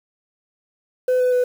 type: tone with pitch steps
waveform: sine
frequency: 506 / 501.3 / 496.7 Hz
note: B4 / B4 / B4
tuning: +42 / +26 / +10 cents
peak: -12 dBFS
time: 1.08-1.44 s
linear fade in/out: 5 ms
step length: 120 ms
effects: tanh soft clip ceiling -14 dBFS + 7-bit

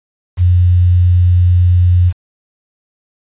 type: tone with quantisation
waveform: sine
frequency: 89.1 Hz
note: F2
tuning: 35 cents sharp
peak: -6 dBFS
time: 0.37-2.13 s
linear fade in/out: 50 ms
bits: 6
effects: resampled to 8000 Hz

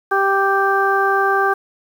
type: harmonic tone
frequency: 392 Hz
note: G4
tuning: in tune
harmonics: 1 / 2 / 3 / 4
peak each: -19 / -19 / -19 / -19 dBFS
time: 0.11-1.54 s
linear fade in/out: 10 ms
effects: 7-bit

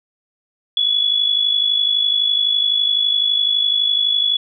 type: tone with amplitude modulation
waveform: sine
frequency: 3400 Hz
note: G#7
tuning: 40 cents sharp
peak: -11 dBFS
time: 0.77-4.37 s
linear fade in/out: 2 ms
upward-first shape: sine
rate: 51.9 Hz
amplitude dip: 65%
effects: none

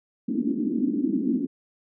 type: band-pass noise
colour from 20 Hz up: white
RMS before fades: -25 dBFS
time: 0.28-1.47 s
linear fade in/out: 10 ms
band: 220 to 300 Hz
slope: 48 dB/octave
effects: none

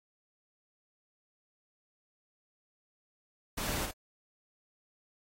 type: noise with echo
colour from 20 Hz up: pink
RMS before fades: -36 dBFS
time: 3.57-3.86 s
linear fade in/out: 10 ms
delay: 54 ms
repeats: 1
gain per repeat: -4 dB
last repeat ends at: 3.914 s
effects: AAC 48 kbps

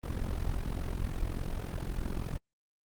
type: noise with amplitude modulation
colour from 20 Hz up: brown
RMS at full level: -30 dBFS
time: 0.03-2.38 s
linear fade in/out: 10 ms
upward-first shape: sine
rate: 43.5 Hz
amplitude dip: 75%
effects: Opus 24 kbps

